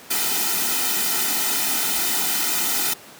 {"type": "noise with comb filter", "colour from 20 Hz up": "white", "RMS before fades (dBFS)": -22, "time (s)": [0.1, 2.94], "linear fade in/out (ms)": 10, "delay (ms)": 1.8, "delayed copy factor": -0.85, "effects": ["pink hiss -43 dBFS RMS until 3.19 s", "high-pass 200 Hz 12 dB/octave"]}